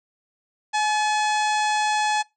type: harmonic tone with a mistuned harmonic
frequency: 847 Hz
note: G#5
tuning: 34 cents sharp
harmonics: 1 / 2 / 3 / 4 / 5 / 6 / 7 / 8 / 9 / 10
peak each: -21 / -27 / -31 / -33 / -35 / -37 / -38 / -39 / -40 / -41 dBFS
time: 0.73-2.23 s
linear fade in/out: 20 ms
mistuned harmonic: 2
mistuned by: +36 cents
effects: noise-tail reverb RT60 0.2 s tail -21 dB re dry